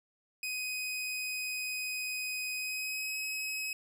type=tone with pitch glide; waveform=sawtooth; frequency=2507 to 2552 Hz; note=D#7 to D#7; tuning=+12 to +43 cents; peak=-31 dBFS; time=0.43-3.73 s; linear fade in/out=2 ms; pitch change=+31 cents; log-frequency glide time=2.55-3.16 s; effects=none